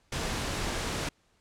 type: noise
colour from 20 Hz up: pink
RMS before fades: -32 dBFS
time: 0.12-1.09 s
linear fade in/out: 5 ms
effects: pink hiss -68 dBFS RMS until 1.4 s + low-pass 8000 Hz 12 dB/octave